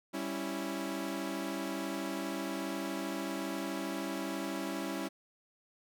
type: chord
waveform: sawtooth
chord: C# diminished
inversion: second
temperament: equal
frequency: 196 / 277.2 / 329.6 Hz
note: G3 / C#4 / E4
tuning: 0 / 0 / 0 cents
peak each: -37 / -35 / -35 dBFS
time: 0.13-5.09 s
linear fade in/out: 20 ms
effects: none